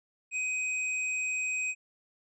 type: tone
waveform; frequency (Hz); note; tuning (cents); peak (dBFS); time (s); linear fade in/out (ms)
square; 2513; D#7; +17; -30; 0.31-1.75; 50
effects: resampled to 24000 Hz